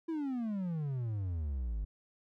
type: exponential sweep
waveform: triangle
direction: down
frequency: 336.7 to 49 Hz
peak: -31 dBFS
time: 0.08-1.85 s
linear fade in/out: 10 ms
effects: none